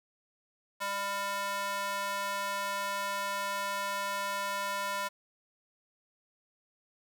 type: tone with high-pass filter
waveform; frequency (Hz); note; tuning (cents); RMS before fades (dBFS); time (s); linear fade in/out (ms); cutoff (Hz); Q
square; 199.7; G3; +32; -34; 0.8-5.09; 20; 950; 1.7
effects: 10-bit